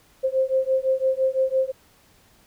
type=beating tone pair; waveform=sine; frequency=523.3 / 529.2 Hz; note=C5 / C5; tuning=0 / +20 cents; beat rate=5.9 Hz; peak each=-22 dBFS; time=0.23-1.72 s; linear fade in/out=20 ms; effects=pink hiss -57 dBFS RMS until 2.46 s